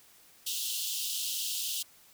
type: high-pass noise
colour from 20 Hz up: pink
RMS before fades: -34 dBFS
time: 0.46-1.83 s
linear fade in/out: 10 ms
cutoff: 2800 Hz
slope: 96 dB/octave
effects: white hiss -59 dBFS RMS until 2.13 s